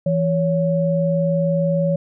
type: tone pair together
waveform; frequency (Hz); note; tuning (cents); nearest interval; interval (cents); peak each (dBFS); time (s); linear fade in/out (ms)
sine; 166.5 / 560; E3 / C#5; +18 / +18; octave + major sixth; 2100; -18 / -19; 0.06-1.96; 5
effects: none